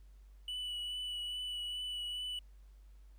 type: tone with vibrato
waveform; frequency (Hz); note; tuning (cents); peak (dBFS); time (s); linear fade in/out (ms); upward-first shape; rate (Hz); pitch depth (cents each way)
triangle; 2960; F#7; 0; -36; 0.48-2.39; 2; triangle; 2.4; 19
effects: added 49 Hz sine -54 dBFS peak until 3.18 s + pink hiss -75 dBFS RMS until 3.18 s